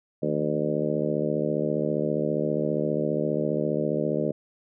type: harmonic tone with a mistuned harmonic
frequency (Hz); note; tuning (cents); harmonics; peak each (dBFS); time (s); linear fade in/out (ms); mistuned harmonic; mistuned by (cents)
74.9; D2; +35; 2 / 3 / 4 / 5 / 6 / 7 / 8; -31 / -31 / -31 / -31 / -31 / -31 / -31; 0.22-4.32; 10; 2; +83
effects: none